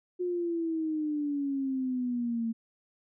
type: exponential sweep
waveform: sine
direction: down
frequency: 361.8 to 225 Hz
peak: -28 dBFS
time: 0.19-2.53 s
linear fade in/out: 20 ms
effects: none